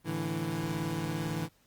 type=chord; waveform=25% pulse; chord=A suspended fourth; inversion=none; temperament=equal; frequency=110 / 146.83 / 164.81 Hz; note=A2 / D3 / E3; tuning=0 / 0 / 0 cents; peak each=-36 / -33 / -30 dBFS; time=0.04-1.49 s; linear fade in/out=50 ms; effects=pink hiss -67 dBFS RMS until 1.66 s + Opus 24 kbps